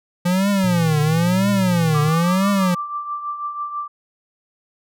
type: tone with vibrato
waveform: square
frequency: 173.9 Hz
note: F3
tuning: 7 cents flat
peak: -16 dBFS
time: 0.25-2.75 s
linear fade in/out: 10 ms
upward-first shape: triangle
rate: 1 Hz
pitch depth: 280 cents each way
type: tone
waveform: triangle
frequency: 119.2 Hz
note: A#2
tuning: 39 cents sharp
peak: -21 dBFS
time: 0.64-2.09 s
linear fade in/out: 0 ms
type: tone with tremolo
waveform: sine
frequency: 1174.7 Hz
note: D6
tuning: in tune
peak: -21 dBFS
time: 1.94-3.88 s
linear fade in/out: 10 ms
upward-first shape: triangle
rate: 6.1 Hz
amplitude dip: 65%
effects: none